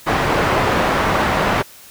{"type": "low-pass noise", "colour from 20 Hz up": "white", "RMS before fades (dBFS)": -17, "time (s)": [0.06, 1.63], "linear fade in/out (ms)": 20, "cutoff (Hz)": 1300, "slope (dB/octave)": 12, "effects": ["white hiss -42 dBFS RMS until 1.9 s"]}